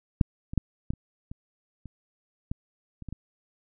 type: clicks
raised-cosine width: 5 ms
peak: -6 / -23 / -10 / -15 / -28 / -26 / -29 / -18 / -28 / -25 / -23 dBFS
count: 11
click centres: 0.212 / 0.535 / 0.577 / 0.905 / 0.936 / 1.315 / 1.857 / 2.515 / 3.023 / 3.087 / 3.126 s
effects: none